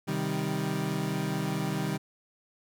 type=chord; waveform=30% pulse; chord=C minor; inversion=none; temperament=equal; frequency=130.81 / 155.56 / 196 Hz; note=C3 / Eb3 / G3; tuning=0 / 0 / 0 cents; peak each=-33 / -29 / -30 dBFS; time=0.07-1.98 s; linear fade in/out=20 ms; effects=none